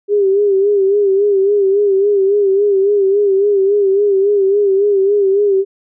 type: tone with vibrato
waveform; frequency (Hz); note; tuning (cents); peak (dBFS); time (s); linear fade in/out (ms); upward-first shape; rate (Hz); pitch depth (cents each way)
sine; 398.6; G4; +29; -9; 0.08-5.65; 50; sine; 3.6; 68
effects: none